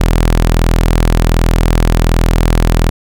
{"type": "tone", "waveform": "sawtooth", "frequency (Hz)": 41.33, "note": "E1", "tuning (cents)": 5, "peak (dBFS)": -4, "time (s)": [0, 2.9], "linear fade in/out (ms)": 10, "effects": []}